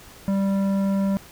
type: tone with tanh clipping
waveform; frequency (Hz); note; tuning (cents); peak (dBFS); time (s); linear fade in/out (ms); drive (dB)
sine; 196; G3; 0; -21; 0.28-1.17; 0; 12
effects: pink hiss -46 dBFS RMS until 1.31 s